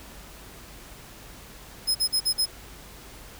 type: tone bursts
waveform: sawtooth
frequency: 5120 Hz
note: D#8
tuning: 49 cents sharp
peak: -18 dBFS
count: 5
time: 1.87-2.46 s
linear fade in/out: 20 ms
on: 82 ms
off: 45 ms
effects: added 50 Hz sine -50 dBFS peak until 3.39 s + pink hiss -46 dBFS RMS until 3.39 s